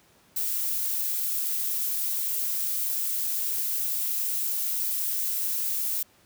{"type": "noise", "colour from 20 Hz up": "violet", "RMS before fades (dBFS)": -28, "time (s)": [0.36, 6.03], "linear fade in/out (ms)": 5, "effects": ["pink hiss -60 dBFS RMS until 6.25 s", "high-pass 80 Hz 12 dB/octave"]}